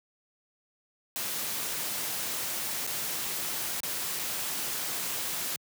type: noise with dropouts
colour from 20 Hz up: white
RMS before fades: -33 dBFS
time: 1.16-5.56 s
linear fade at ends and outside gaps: 0 ms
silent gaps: 2.867-2.874 / 3.803-3.833 / 4.191-4.195 s
effects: high-pass 100 Hz 12 dB/octave